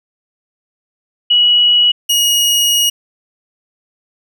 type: tone pair in turn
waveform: sine / sawtooth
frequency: 2923 / 2886 Hz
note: F#7 / F#7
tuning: -22 / -44 cents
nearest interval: unison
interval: 22 cents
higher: first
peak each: -7 dBFS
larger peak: neither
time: 1.3-1.92 / 2.09-2.9 s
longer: second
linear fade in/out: 10 ms
effects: none